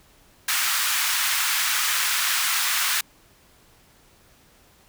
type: high-pass noise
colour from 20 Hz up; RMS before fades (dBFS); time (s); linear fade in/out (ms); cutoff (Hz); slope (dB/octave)
pink; -23; 0.48-3.01; 5; 1200; 24
effects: pink hiss -56 dBFS RMS until 4.88 s